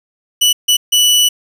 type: tone bursts at uneven times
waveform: sawtooth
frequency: 2960 Hz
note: F#7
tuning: in tune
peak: -5 dBFS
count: 3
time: 0.41-0.53 / 0.68-0.77 / 0.92-1.29 s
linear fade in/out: 10 ms
effects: resampled to 32000 Hz + 7-bit